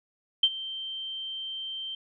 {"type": "tone with ADSR envelope", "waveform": "sine", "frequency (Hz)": 3130, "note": "G7", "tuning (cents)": -3, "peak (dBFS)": -15, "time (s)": [0.43, 1.95], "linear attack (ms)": 5, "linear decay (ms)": 51, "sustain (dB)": -18, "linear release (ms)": 4, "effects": []}